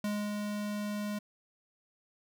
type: tone with ADSR envelope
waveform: square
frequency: 207.7 Hz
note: G#3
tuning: in tune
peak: -31 dBFS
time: 0.04-1.19 s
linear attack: 3 ms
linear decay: 260 ms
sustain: -3 dB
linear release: 9 ms
effects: none